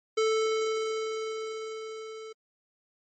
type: tone with level ramp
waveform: square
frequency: 440 Hz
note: A4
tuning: in tune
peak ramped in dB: -23 to -41 dBFS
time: 0.17-2.33 s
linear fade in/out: 10 ms
effects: MP3 32 kbps